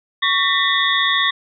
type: tone cluster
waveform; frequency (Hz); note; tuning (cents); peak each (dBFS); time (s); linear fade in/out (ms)
sine; 1119 / 1816 / 1971 / 3408 / 3676; C#6 / A#6 / B6 / G#7 / A#7; +16 / -46 / -4 / +44 / -25; -21; 0.22-1.31; 10
effects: none